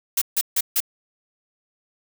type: noise bursts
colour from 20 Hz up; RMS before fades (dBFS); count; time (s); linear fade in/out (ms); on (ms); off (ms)
blue; -20; 4; 0.17-0.804; 5; 46; 150
effects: none